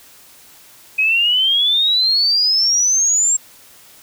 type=exponential sweep; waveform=sine; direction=up; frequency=2516 to 7570 Hz; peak=-12 dBFS; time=0.98-3.37 s; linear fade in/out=10 ms; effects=white hiss -45 dBFS RMS until 4.02 s